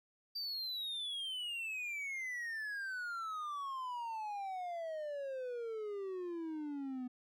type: exponential sweep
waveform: triangle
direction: down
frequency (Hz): 4699 to 246.9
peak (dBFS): -37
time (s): 0.35-7.08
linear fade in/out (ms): 10
effects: none